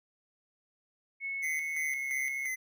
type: tone with pitch glide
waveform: sine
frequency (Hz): 2198 to 2178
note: C#7 to C#7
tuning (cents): -15 to -31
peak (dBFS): -33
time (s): 1.2-2.5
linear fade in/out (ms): 50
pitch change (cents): -16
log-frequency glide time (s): 1.85-1.91
type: tone with tremolo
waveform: square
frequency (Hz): 2043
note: C7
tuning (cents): -42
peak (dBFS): -33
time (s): 1.42-2.56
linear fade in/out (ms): 20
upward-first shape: square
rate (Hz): 2.9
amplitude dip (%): 60
effects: none